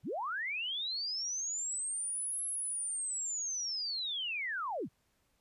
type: linear two-way sweep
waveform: sine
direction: up then down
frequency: 76.3 to 11040 to 76.3 Hz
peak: -34 dBFS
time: 0.03-4.89 s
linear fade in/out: 50 ms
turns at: 2.44 s
effects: pink hiss -75 dBFS RMS until 5.4 s + resampled to 32000 Hz